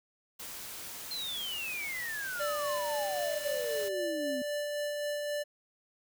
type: noise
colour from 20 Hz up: white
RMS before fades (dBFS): -43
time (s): 0.39-3.89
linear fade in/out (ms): 10
type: exponential sweep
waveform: sine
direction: down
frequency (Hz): 4200 to 250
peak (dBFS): -35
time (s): 1.11-4.42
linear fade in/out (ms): 2
type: tone with tremolo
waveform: square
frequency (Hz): 587.3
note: D5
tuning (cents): 0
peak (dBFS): -32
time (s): 2.39-5.44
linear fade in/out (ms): 20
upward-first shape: sine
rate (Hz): 3.8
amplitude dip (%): 25
effects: none